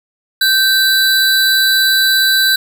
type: tone pair together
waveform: square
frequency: 1553 / 3968 Hz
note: G6 / B7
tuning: -17 / +7 cents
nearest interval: octave + major third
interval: 1624 cents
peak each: -13 dBFS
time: 0.41-2.56 s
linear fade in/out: 5 ms
effects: none